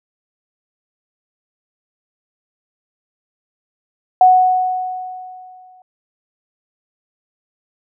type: tone with exponential decay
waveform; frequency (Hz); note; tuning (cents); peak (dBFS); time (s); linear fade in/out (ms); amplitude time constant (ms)
sine; 739; F#5; -2; -4; 4.21-5.82; 2; 350
effects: none